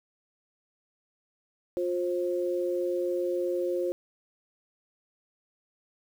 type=tone pair together; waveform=sine; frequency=354.7 / 531.4 Hz; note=F4 / C5; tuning=+27 / +27 cents; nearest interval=perfect fifth; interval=700 cents; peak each=-28 / -30 dBFS; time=1.77-3.92 s; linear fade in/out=0 ms; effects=9-bit